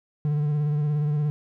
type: tone with vibrato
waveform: triangle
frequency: 148.5 Hz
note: D3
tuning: 20 cents sharp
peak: -19 dBFS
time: 0.25-1.3 s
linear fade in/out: 0 ms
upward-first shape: sine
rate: 17 Hz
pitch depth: 36 cents each way
effects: none